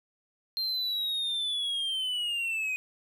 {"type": "linear sweep", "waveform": "triangle", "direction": "down", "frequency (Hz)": [4188, 2489], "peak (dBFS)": -27, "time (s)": [0.57, 2.76], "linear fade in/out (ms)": 0, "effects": []}